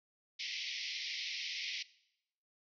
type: band-pass noise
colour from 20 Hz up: pink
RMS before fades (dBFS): -41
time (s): 0.39-1.83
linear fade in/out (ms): 10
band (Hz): 2000 to 5700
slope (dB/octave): 96
effects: noise-tail reverb RT60 0.8 s tail -20 dB re dry